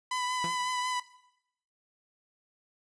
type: tone with vibrato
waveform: sawtooth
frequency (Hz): 1000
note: B5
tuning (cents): +21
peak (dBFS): -26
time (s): 0.11-1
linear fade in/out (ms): 5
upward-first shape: triangle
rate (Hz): 5.5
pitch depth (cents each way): 24
type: tone with exponential decay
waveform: sawtooth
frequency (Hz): 170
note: F3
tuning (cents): -46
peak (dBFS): -28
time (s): 0.44-0.58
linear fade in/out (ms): 2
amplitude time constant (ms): 29
effects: noise-tail reverb RT60 0.8 s tail -17 dB re dry + resampled to 22050 Hz